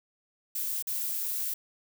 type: noise with dropouts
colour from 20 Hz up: violet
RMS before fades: -32 dBFS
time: 0.55-1.54 s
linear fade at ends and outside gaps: 5 ms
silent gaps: 0.825-0.87 s
effects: none